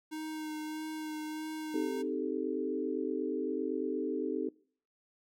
square tone with vibrato, 310.2 Hz, D#4, 5 cents flat, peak -38 dBFS, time 0.11-2.03 s, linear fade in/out 20 ms, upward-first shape sine, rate 1.6 Hz, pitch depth 15 cents each way
sine chord, A half-diminished seventh, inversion first, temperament equal, 261.6 / 311.1 / 392 / 440 Hz, C4 / Eb4 / G4 / A4, 0 / 0 / 0 / 0 cents, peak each -37 dBFS, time 1.74-4.49 s, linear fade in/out 5 ms
effects noise-tail reverb RT60 0.5 s tail -23 dB re dry

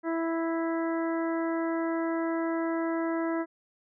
harmonic tone, 329.6 Hz, E4, in tune, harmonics 1 / 2 / 3 / 4 / 5 / 6, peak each -28 / -34 / -38 / -40 / -42 / -44 dBFS, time 0.03-3.46 s, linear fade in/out 50 ms, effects none

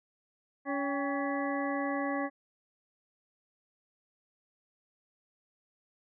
harmonic tone with a mistuned harmonic, 281.5 Hz, C#4, 27 cents sharp, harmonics 1 / 2 / 3 / 4 / 6 / 7, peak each -33 / -36 / -38 / -39 / -41 / -41 dBFS, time 0.65-2.3 s, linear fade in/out 50 ms, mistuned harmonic 3, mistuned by -93 cents, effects none

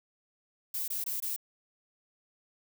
violet noise bursts, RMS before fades -34 dBFS, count 4, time 0.74-1.363 s, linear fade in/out 5 ms, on 140 ms, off 21 ms, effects none

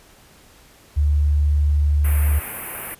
sine tone, 73.42 Hz, D2, in tune, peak -14 dBFS, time 0.96-2.4 s, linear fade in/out 20 ms
white band-stop noise, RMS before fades -29 dBFS, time 2.04-2.95 s, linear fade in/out 10 ms, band 2600 to 9700 Hz, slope 48 dB/octave
effects pink hiss -50 dBFS RMS until 2.99 s + resampled to 32000 Hz

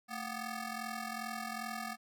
15% pulse ring-modulated tone, 489.5 Hz, B4, 15 cents flat, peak -29 dBFS, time 0.08-1.97 s, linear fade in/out 50 ms, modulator 266 Hz, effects none

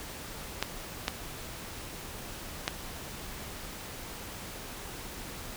clicks, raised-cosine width 0.2 ms, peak -10 dBFS, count 3, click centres 0.626 / 1.081 / 2.679 s, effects pink hiss -42 dBFS RMS until 5.56 s

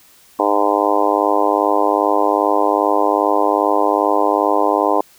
harmonic tone, 102.5 Hz, G#2, 22 cents flat, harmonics 3 / 4 / 5 / 6 / 7 / 8 / 9 / 10, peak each -21 / -21 / -21 / -21 / -21 / -21 / -21 / -21 dBFS, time 0.39-5.01 s, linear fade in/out 5 ms, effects white hiss -49 dBFS RMS until 5.18 s

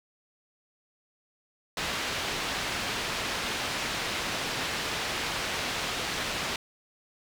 white low-pass noise, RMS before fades -32 dBFS, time 1.77-6.56 s, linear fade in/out 2 ms, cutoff 3700 Hz, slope 12 dB/octave, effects none

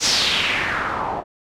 white noise with low-pass filter sweep, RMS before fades -21 dBFS, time 0-1.24 s, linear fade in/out 50 ms, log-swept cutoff 6000 to 710 Hz, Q 3, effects none

